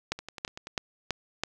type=two click trains; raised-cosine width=0.2 ms; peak=-22 / -11 dBFS; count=6 / 5; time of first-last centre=0.19-0.671 / 0.12-1.436 s; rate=10.4 / 3.04 Hz; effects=none